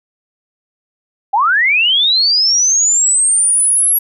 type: linear sweep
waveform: sine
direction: up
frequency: 748 to 11440 Hz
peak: -9 dBFS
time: 1.33-3.99 s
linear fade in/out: 10 ms
effects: none